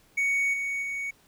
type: tone with level steps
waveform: triangle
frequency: 2232 Hz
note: C#7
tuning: 11 cents sharp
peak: -21 / -26 / -28 dBFS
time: 0.17-1.11 s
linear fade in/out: 10 ms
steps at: 0.53 / 0.82 s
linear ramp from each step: 10 ms
effects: pink hiss -61 dBFS RMS until 1.27 s